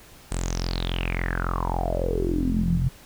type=tone with low-pass filter sweep; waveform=sawtooth; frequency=43.65 Hz; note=F1; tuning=in tune; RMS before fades=-25 dBFS; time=0.31-2.89 s; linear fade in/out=10 ms; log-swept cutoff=8700 to 130 Hz; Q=9.9; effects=pink hiss -49 dBFS RMS until 3.05 s